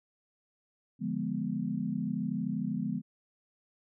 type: chord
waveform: sine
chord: D diminished seventh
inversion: none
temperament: equal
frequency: 146.83 / 174.61 / 207.7 / 246.9 Hz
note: D3 / F3 / Ab3 / Cb4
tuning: 0 / 0 / 0 / 0 cents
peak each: -39 / -36 / -34 / -35 dBFS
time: 0.99-3.02 s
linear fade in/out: 50 ms
effects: none